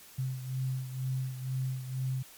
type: beating tone pair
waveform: sine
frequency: 130 / 132.1 Hz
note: C3 / C3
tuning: -11 / +17 cents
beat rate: 2.1 Hz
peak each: -32 / -38 dBFS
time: 0.18-2.23 s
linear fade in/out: 10 ms
effects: white hiss -53 dBFS RMS until 2.37 s + MP3 96 kbps